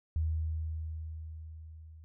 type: tone with level ramp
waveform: sine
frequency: 79.4 Hz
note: D#2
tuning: 36 cents sharp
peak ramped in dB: -27 to -49 dBFS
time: 0.16-2.04 s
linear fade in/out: 0 ms
effects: none